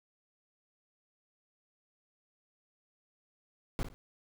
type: noise with echo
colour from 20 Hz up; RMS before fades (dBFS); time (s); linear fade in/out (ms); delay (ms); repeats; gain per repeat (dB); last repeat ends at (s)
brown; -32; 3.79-3.83; 0; 55; 2; -11; 3.94
effects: none